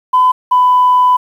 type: tone pair in turn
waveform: sine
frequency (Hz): 1010 / 998.4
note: B5 / B5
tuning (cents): +39 / +19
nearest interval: unison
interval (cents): 20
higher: first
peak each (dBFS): -5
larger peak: neither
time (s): 0.13-0.32 / 0.51-1.17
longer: second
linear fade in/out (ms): 10
effects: tanh soft clip ceiling -2 dBFS + 7-bit